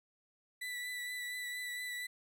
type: tone with vibrato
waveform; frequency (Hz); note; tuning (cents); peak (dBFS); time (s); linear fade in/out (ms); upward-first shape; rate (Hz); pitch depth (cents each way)
35% pulse; 1975.5; B6; 0; -37; 0.61-2.07; 10; triangle; 4.3; 22
effects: none